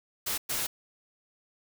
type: noise bursts at uneven times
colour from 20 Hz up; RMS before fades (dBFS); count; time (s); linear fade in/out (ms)
white; -31; 2; 0.26-0.38 / 0.49-0.67; 10
effects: none